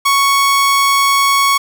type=tone; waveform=sawtooth; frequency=1110 Hz; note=C#6; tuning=2 cents sharp; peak=-6 dBFS; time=0.05-1.58 s; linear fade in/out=10 ms; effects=none